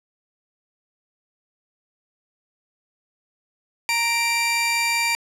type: tone pair together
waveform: sawtooth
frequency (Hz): 931 / 2350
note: A#5 / D7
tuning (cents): -2 / +1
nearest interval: octave + major third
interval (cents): 1603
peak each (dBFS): -21 / -17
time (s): 3.89-5.15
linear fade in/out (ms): 0
effects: low-pass 11000 Hz 12 dB/octave